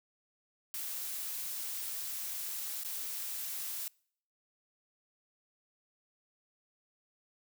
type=noise with dropouts; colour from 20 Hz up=blue; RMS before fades=-39 dBFS; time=0.74-3.88 s; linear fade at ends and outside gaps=0 ms; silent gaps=2.834-2.848 s; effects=noise-tail reverb RT60 0.6 s tail -26 dB re dry